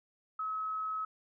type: tone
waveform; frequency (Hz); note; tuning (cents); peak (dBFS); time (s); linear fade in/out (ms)
sine; 1284; E6; -46; -33; 0.39-1.05; 5
effects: none